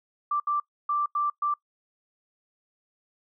sine tone bursts at uneven times, 1174.7 Hz, D6, in tune, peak -23 dBFS, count 5, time 0.31-0.4 / 0.47-0.6 / 0.89-1.06 / 1.15-1.3 / 1.42-1.54 s, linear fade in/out 5 ms, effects noise-tail reverb RT60 0.1 s tail -22 dB re dry

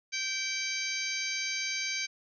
harmonic tone with a mistuned harmonic, 784 Hz, G5, in tune, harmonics 2 / 3 / 4 / 5 / 6 / 7 / 8, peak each -42 / -34 / -43 / -41 / -38 / -44 / -38 dBFS, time 0.12-2.07 s, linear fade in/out 20 ms, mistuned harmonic 3, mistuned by -31 cents, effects none

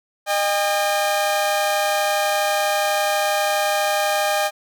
sawtooth tone pair together, 611.8 / 805 Hz, D#5 / G5, -29 / +46 cents, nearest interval perfect fourth, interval 475 cents, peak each -17 dBFS, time 0.26-4.51 s, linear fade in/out 50 ms, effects none

